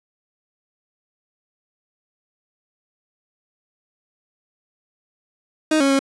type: tone with pitch steps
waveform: 30% pulse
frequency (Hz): 311.4 / 275.2 / 272.8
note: D#4 / C#4 / C#4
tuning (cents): +2 / -12 / -28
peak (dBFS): -12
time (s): 5.71-5.992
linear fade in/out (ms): 5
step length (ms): 94
effects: resampled to 24000 Hz + 7-bit